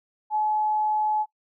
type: tone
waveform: sine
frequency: 854 Hz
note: G#5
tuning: 48 cents sharp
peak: -21 dBFS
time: 0.3-1.26 s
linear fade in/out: 50 ms
effects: noise-tail reverb RT60 0.1 s tail -21 dB re dry